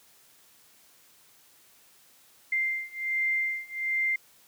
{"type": "beating tone pair", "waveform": "sine", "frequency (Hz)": [2093, 2094.3], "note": ["C7", "C7"], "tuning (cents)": [0, 1], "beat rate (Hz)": 1.3, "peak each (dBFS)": [-30, -29], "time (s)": [2.52, 4.16], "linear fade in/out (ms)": 5, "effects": ["white hiss -59 dBFS RMS until 4.47 s", "high-pass 80 Hz 12 dB/octave"]}